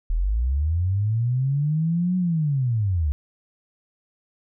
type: linear two-way sweep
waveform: sine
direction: up then down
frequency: 37.13 to 185 to 68.7 Hz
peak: -19 dBFS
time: 0.1-3.12 s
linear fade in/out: 0 ms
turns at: 2.17 s
effects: none